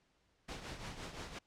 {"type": "noise with tremolo", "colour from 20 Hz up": "pink", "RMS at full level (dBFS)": -43, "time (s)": [0.48, 1.39], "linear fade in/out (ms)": 10, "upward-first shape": "triangle", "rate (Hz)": 5.8, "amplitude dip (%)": 65, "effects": ["pink hiss -75 dBFS RMS until 1.46 s", "low-pass 6000 Hz 12 dB/octave"]}